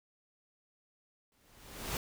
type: noise with exponential growth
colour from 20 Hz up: pink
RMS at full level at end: -34 dBFS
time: 1.32-1.97 s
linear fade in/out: 1 ms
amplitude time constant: 140 ms
effects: none